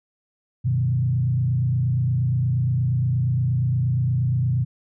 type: tone with frequency modulation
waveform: sine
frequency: 125.1 Hz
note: B2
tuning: 23 cents sharp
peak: -18 dBFS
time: 0.64-4.65 s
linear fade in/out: 20 ms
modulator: 28.5 Hz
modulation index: 0.85
effects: none